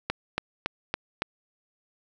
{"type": "click train", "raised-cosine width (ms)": 0.3, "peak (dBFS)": -10, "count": 5, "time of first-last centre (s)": [0.1, 1.22], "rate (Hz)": 3.57, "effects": []}